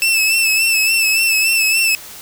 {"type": "tone with vibrato", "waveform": "sawtooth", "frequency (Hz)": 2637, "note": "E7", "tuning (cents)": 0, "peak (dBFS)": -9, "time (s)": [0.02, 1.95], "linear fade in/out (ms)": 0, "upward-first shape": "sine", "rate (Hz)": 3.5, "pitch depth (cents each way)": 46, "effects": ["white hiss -35 dBFS RMS until 2.21 s"]}